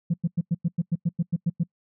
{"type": "tone bursts", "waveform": "sine", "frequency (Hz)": 170, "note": "F3", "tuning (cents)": -46, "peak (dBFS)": -18, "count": 12, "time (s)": [0.1, 1.636], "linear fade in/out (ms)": 10, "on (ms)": 40, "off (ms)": 96, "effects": ["noise-tail reverb RT60 0.1 s tail -26 dB re dry", "tanh soft clip ceiling -16 dBFS"]}